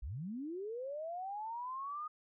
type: linear sweep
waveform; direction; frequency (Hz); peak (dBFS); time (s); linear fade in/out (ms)
sine; up; 45.62 to 1244.5; -39; 0.02-2.08; 10
effects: none